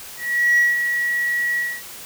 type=tone with ADSR envelope; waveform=sine; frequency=1923 Hz; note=B6; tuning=47 cents flat; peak=-10 dBFS; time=0.17-1.83 s; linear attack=410 ms; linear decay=180 ms; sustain=-8 dB; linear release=250 ms; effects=tanh soft clip ceiling -10 dBFS + white hiss -37 dBFS RMS until 2.05 s